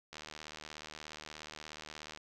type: click train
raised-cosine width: 0.2 ms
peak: -28 dBFS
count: 158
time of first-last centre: 0.13-2.174 s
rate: 76.8 Hz
effects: none